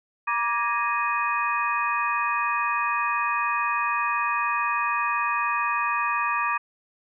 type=tone cluster; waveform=sine; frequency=952 / 1170 / 1657 / 1857 / 2492 Hz; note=A#5 / D6 / G#6 / A#6 / D#7; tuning=+36 / -7 / -4 / -7 / +2 cents; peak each=-29 / -25 / -32 / -33 / -29 dBFS; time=0.27-6.58 s; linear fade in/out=10 ms; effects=none